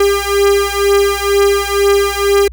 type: beating tone pair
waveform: 45% pulse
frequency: 400 / 402.1 Hz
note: G4 / G4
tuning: +35 / +44 cents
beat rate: 2.1 Hz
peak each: -13 dBFS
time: 0-2.48 s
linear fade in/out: 5 ms
effects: added 60 Hz sine -28 dBFS peak until 2.52 s

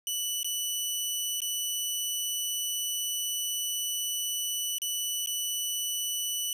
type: tone with dropouts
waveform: 15% pulse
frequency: 2968 Hz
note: F#7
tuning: 5 cents sharp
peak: -22 dBFS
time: 0.07-6.53 s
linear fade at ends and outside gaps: 1 ms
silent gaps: 0.431-0.445 / 1.404-1.418 / 4.784-4.818 / 5.261-5.272 s
effects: none

